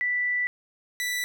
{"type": "tone pair in turn", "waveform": ["sine", "sawtooth"], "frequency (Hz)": [1973, 1973], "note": ["B6", "B6"], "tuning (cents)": [-2, -2], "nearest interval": "unison", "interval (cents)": 0, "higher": "neither", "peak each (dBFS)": -23, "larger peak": "neither", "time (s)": [[0.01, 0.47], [1, 1.24]], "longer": "first", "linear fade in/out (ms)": 0, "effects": []}